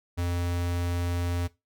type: tone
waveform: square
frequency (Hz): 87.31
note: F2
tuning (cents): 0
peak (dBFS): -27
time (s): 0.17-1.48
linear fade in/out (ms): 20
effects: noise-tail reverb RT60 0.2 s tail -17 dB re dry